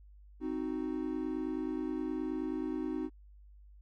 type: chord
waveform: triangle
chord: C diminished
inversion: none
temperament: equal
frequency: 261.6 / 311.1 / 370 Hz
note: C4 / Eb4 / Gb4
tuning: 0 / 0 / 0 cents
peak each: -36 / -34 / -38 dBFS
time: 0.4-3.1 s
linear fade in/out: 50 ms
effects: added 50 Hz sine -53 dBFS peak until 3.81 s